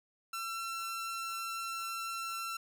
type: tone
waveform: sawtooth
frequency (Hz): 1349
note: E6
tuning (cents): +40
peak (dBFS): -33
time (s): 0.33-2.57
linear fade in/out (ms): 5
effects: none